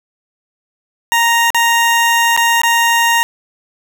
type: tone with dropouts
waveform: 20% pulse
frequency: 932.3 Hz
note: A#5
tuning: in tune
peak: -5 dBFS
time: 1.12-3.23 s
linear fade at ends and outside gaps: 0 ms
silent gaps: 1.504-1.546 / 2.365-2.375 / 2.617-2.634 s
effects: none